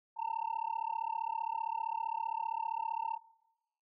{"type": "tone with amplitude modulation", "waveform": "sine", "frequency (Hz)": 904, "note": "A5", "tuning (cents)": 47, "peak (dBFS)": -27, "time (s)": [0.16, 3.19], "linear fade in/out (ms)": 50, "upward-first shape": "sine", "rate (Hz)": 35.3, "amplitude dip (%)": 100, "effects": ["noise-tail reverb RT60 0.9 s tail -21 dB re dry", "tanh soft clip ceiling -29 dBFS"]}